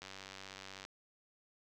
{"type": "click train", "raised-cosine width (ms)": 0.2, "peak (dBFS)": -30, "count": 81, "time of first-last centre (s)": [0.02, 0.851], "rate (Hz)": 96.3, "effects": []}